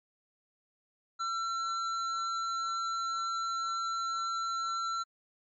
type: tone with tanh clipping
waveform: sine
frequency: 1349 Hz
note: E6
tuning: 40 cents sharp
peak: -33 dBFS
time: 1.19-5.04 s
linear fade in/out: 20 ms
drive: 15 dB
effects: MP3 32 kbps